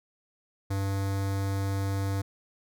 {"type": "tone with notch filter", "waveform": "square", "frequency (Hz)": 98, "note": "G2", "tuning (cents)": 0, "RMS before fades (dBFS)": -29, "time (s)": [0.7, 2.22], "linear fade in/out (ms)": 10, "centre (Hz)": 2800, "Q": 2, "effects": []}